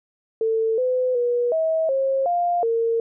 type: tone with pitch steps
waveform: sine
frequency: 446.7 / 507 / 483.4 / 643 / 538 / 700 / 458.6 Hz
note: A4 / B4 / B4 / E5 / C5 / F5 / A#4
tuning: +26 / +45 / -37 / -43 / +48 / +4 / -28 cents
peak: -18 dBFS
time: 0.41-3 s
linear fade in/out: 2 ms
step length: 370 ms
effects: none